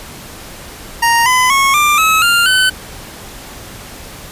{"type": "tone with pitch steps", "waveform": "25% pulse", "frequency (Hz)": [932.3, 1010.8, 1096, 1188.3, 1288.4, 1396.9, 1514.5], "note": ["A#5", "B5", "C#6", "D6", "E6", "F6", "F#6"], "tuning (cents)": [0, 40, -20, 20, -40, 0, 40], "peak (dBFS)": -5, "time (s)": [1.02, 2.7], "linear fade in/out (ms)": 10, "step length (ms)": 240, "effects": ["pink hiss -32 dBFS RMS until 4.31 s", "resampled to 32000 Hz"]}